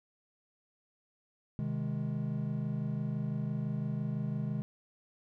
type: chord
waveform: triangle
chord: Ab major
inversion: first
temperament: just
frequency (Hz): 129.78 / 155.74 / 207.7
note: C3 / Eb3 / Ab3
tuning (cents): -14 / +2 / 0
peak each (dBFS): -34 / -34 / -35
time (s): 1.59-4.62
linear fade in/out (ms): 0
effects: none